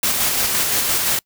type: noise with tremolo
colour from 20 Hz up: white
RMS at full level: -18 dBFS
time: 0.03-1.19 s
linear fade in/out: 2 ms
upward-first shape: square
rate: 5.8 Hz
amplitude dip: 25%
effects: noise-tail reverb RT60 0.1 s tail -26 dB re dry